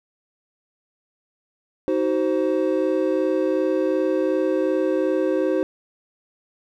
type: chord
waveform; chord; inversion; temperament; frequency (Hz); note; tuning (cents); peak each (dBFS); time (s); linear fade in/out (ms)
triangle; C diminished; first; just; 314 / 376.7 / 523.3; Eb4 / Gb4 / C5; +16 / +31 / 0; -21; 1.88-5.63; 0
effects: none